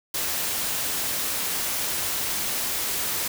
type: noise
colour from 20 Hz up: white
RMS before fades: -27 dBFS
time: 0.14-3.28 s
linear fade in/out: 5 ms
effects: none